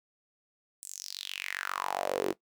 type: tone with high-pass filter sweep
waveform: sawtooth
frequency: 47.46 Hz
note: F#1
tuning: 45 cents sharp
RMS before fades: -35 dBFS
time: 0.82-2.33 s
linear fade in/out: 10 ms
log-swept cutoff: 8700 to 340 Hz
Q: 4.9
effects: noise-tail reverb RT60 0.1 s tail -17 dB re dry